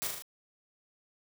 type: noise with echo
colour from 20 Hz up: white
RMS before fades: -34 dBFS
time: 0.02-0.07 s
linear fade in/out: 0 ms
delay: 38 ms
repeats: 4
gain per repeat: -3 dB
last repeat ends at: 0.222 s
effects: none